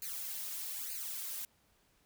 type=noise with flanger; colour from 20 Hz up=blue; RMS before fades=-41 dBFS; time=0.02-1.45 s; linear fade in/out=2 ms; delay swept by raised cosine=0.44 to 3.24 ms; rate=1.1 Hz; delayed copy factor=+0.85; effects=pink hiss -71 dBFS RMS until 2.05 s